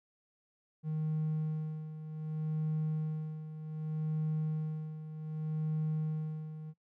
triangle tone with tremolo, 155.56 Hz, D#3, in tune, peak -27 dBFS, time 0.83-6.74 s, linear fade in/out 50 ms, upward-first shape sine, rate 0.65 Hz, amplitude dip 75%, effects noise-tail reverb RT60 0.1 s tail -20 dB re dry + tanh soft clip ceiling -25 dBFS

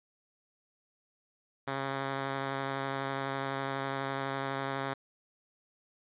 5% pulse tone with vibrato, 136.2 Hz, C#3, 30 cents flat, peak -21 dBFS, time 1.67-4.94 s, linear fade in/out 10 ms, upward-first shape sine, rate 12 Hz, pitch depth 13 cents each way, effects resampled to 8000 Hz + 10-bit

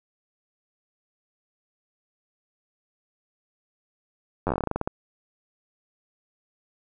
slowing click train, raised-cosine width 1 ms, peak -11 dBFS, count 15, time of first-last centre 4.47-4.875 s, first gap 10 ms, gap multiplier 1.15, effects none

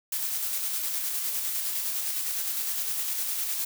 blue noise with tremolo, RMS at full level -29 dBFS, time 0.12-3.65 s, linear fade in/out 5 ms, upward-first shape square, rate 9.8 Hz, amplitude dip 25%, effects none

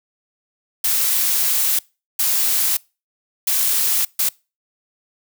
blue noise bursts at uneven times, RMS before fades -18 dBFS, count 4, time 0.84-1.79 / 2.19-2.77 / 3.47-4.05 / 4.19-4.29 s, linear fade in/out 5 ms, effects noise-tail reverb RT60 0.3 s tail -25 dB re dry

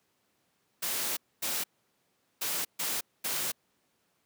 white noise bursts at uneven times, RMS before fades -32 dBFS, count 5, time 0.82-1.17 / 1.42-1.64 / 2.41-2.65 / 2.79-3.01 / 3.24-3.52 s, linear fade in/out 10 ms, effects pink hiss -73 dBFS RMS until 4.25 s + high-pass 150 Hz 12 dB/octave

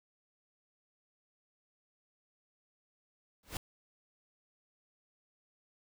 pink noise with exponential growth, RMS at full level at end -34 dBFS, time 3.43-3.57 s, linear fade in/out 2 ms, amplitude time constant 30 ms, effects none

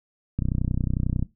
click train, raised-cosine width 5 ms, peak -12 dBFS, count 27, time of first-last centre 0.39-1.226 s, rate 31.1 Hz, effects noise-tail reverb RT60 0.2 s tail -18 dB re dry

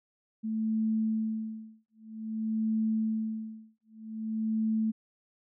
sine tone with tremolo, 220 Hz, A3, in tune, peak -25 dBFS, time 0.43-4.92 s, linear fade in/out 20 ms, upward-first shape sine, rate 0.52 Hz, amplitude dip 100%, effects none

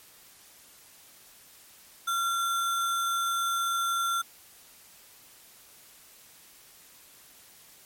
sine tone with sample-and-hold, 1372 Hz, F6, 31 cents flat, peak -25 dBFS, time 2.07-4.22 s, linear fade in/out 10 ms, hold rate 4900 Hz, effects white hiss -54 dBFS RMS until 7.85 s + MP3 64 kbps

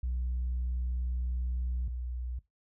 sine tone pair in turn, 61.74 / 61.43 Hz, B1 / B1, 0 / -9 cents, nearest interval unison, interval 9 cents, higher first, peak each -28 / -33 dBFS, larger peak first, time 0.03-1.88 / 1.88-2.39 s, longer first, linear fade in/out 5 ms, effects noise-tail reverb RT60 0.2 s tail -20 dB re dry + tanh soft clip ceiling -27 dBFS

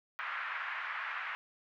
pink band-pass noise, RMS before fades -39 dBFS, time 0.19-1.35 s, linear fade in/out 0 ms, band 1200 to 2100 Hz, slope 24 dB/octave, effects none

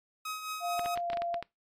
sawtooth tone with tremolo, 1267 Hz, D#6, 31 cents sharp, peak -30 dBFS, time 0.25-0.95 s, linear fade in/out 5 ms, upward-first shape triangle, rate 4.7 Hz, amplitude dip 60%
sine tone with pitch glide, 699 to 688.2 Hz, F5 to F5, +1 to -26 cents, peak -31 dBFS, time 0.6-1.42 s, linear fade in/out 50 ms, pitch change -27 cents, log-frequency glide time 0.97-1.1 s
clicks, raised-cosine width 0.3 ms, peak -22 dBFS, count 9, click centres 0.794 / 0.86 / 0.975 / 1.101 / 1.132 / 1.172 / 1.22 / 1.343 / 1.426 s
effects noise-tail reverb RT60 0.2 s tail -23 dB re dry + AAC 48 kbps

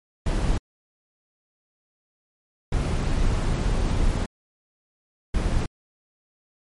brown noise bursts at uneven times, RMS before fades -22 dBFS, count 3, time 0.26-0.58 / 2.72-4.26 / 5.34-5.66 s, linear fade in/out 5 ms, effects MP3 48 kbps

